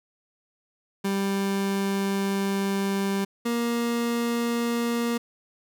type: tone pair in turn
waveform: 30% pulse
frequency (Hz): 196.7 / 235.5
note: G3 / A#3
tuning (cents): +6 / +18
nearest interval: minor third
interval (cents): 312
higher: second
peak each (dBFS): -21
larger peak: neither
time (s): 1.04-3.25 / 3.45-5.18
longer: first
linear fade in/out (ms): 10
effects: none